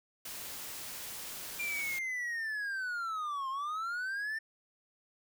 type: noise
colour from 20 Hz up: white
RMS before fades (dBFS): -43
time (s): 0.25-1.99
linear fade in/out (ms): 5
type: linear two-way sweep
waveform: triangle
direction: down then up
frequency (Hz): 2395 to 1046.5 to 1803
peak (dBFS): -32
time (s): 1.59-4.39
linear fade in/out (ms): 10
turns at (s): 3.49
effects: none